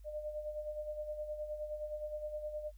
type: tone with tremolo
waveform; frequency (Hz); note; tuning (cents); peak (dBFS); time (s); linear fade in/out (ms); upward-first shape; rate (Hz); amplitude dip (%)
sine; 604; D5; +48; -36; 0.04-2.72; 50; sine; 9.6; 60
effects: added 50 Hz sine -51 dBFS peak until 2.77 s + white hiss -75 dBFS RMS until 2.77 s